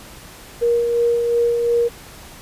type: tone with tremolo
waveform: sine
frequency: 472.3 Hz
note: A#4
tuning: 23 cents sharp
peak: -13 dBFS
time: 0.61-1.89 s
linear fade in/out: 20 ms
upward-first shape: sine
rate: 2.8 Hz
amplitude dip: 35%
effects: pink hiss -40 dBFS RMS until 2.41 s + resampled to 32000 Hz